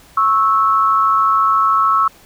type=tone pair together; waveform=sine; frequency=1100 / 1313.5 Hz; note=C#6 / E6; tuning=-14 / -7 cents; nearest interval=minor third; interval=307 cents; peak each=-14 / -13 dBFS; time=0.17-2.08 s; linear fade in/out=5 ms; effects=pink hiss -46 dBFS RMS until 2.25 s